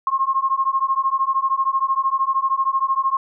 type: beating tone pair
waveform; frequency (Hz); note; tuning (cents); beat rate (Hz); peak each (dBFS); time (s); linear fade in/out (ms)
sine; 1067 / 1080; C6 / C#6; +34 / -45; 13; -20; 0.07-3.17; 2
effects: none